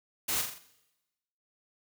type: noise with echo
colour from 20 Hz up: white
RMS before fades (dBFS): -31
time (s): 0.28-0.42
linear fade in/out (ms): 10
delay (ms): 42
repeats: 4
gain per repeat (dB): -5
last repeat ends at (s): 0.588
effects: noise-tail reverb RT60 1.0 s tail -18 dB re dry